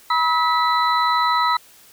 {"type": "tone cluster", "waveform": "sine", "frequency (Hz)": [969, 1284, 1968, 3990], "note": ["B5", "E6", "B6", "B7"], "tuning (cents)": [-33, -46, -7, 17], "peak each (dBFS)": [-19, -19, -26, -26], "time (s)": [0.1, 1.57], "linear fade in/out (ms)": 5, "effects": ["white hiss -49 dBFS RMS until 1.92 s"]}